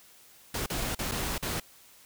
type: noise with dropouts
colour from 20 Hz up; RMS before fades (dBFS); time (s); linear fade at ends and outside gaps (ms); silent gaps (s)
pink; -32; 0.54-1.6; 5; 0.662-0.699 / 0.95-0.989 / 1.114-1.118 / 1.381-1.425
effects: white hiss -56 dBFS RMS until 2.05 s